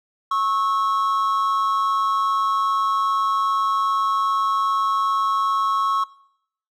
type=tone pair together; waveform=triangle; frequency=1097.5 / 1300 Hz; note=C#6 / E6; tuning=-18 / -24 cents; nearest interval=minor third; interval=294 cents; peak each=-18 / -23 dBFS; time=0.31-6.04 s; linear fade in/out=5 ms; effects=noise-tail reverb RT60 0.7 s tail -21 dB re dry